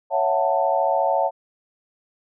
sine chord, F# minor seventh, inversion second, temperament just, 555 / 666 / 740 / 888 Hz, C#5 / E5 / F#5 / A5, +2 / +18 / 0 / +16 cents, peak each -23 dBFS, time 0.1-1.31 s, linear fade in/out 50 ms, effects none

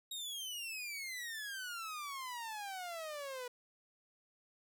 sawtooth exponential sweep, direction down, 3800 to 485.4 Hz, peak -38 dBFS, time 0.11-3.48 s, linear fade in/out 5 ms, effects none

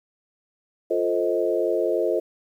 sine chord, F dominant seventh, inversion none, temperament equal with one note detuned, 349.2 / 440 / 523.3 / 629.8 Hz, F4 / A4 / C5 / Eb5, 0 / 0 / 0 / +21 cents, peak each -25 / -25 / -26 / -26 dBFS, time 0.9-2.2 s, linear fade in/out 10 ms, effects 9-bit

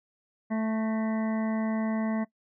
harmonic tone with a mistuned harmonic, 220 Hz, A3, in tune, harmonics 1 / 2 / 3 / 4 / 5 / 7 / 8 / 9, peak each -26 / -43 / -35 / -42 / -43 / -50 / -47 / -45 dBFS, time 0.5-2.25 s, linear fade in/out 20 ms, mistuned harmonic 8, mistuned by +57 cents, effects noise-tail reverb RT60 0.1 s tail -21 dB re dry

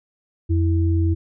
sine tone pair together, 87 / 328 Hz, F2 / E4, -6 / -9 cents, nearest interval octave + major seventh, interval 2297 cents, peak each -16 / -24 dBFS, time 0.49-1.15 s, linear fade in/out 20 ms, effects none

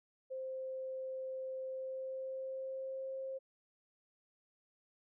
sine tone with pitch glide, 523.3 to 531.5 Hz, C5 to C5, 0 to +27 cents, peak -39 dBFS, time 0.3-3.39 s, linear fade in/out 20 ms, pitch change +27 cents, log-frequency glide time 1.67-3.14 s, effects none

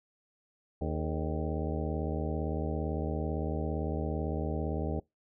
harmonic tone with a mistuned harmonic, 77.78 Hz, D#2, in tune, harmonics 1 / 2 / 3 / 4 / 5 / 6 / 7 / 8 / 10, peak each -34 / -37 / -39 / -40 / -41 / -42 / -42 / -43 / -44 dBFS, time 0.81-5 s, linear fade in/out 5 ms, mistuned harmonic 5, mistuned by +100 cents, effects noise-tail reverb RT60 0.2 s tail -25 dB re dry

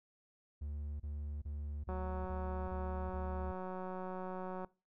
triangle tone bursts, 73.42 Hz, D2, in tune, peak -37 dBFS, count 7, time 0.61-3.52 s, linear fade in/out 10 ms, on 390 ms, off 30 ms
click train, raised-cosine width 1 ms, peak -30 dBFS, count 511, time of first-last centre 1.89-4.647 s, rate 185 Hz
effects noise-tail reverb RT60 0.3 s tail -22 dB re dry

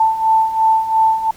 sine beating tone pair, 884 / 886.9 Hz, A5 / A5, +8 / +14 cents, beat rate 2.9 Hz, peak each -17 / -12 dBFS, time 0-1.31 s, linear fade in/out 5 ms, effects pink hiss -44 dBFS RMS until 1.36 s + MP3 96 kbps

